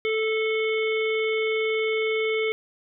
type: harmonic tone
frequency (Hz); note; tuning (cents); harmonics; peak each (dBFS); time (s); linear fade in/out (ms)
439.1; A4; -4; 1 / 3 / 5 / 7 / 8; -23 / -38 / -28 / -37 / -39; 0.05-2.52; 0
effects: none